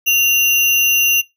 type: tone with sample-and-hold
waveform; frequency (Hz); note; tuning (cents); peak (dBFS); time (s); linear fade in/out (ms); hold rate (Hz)
sine; 2778; F7; -10; -10; 0.06-1.22; 20; 8820
effects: noise-tail reverb RT60 0.2 s tail -23 dB re dry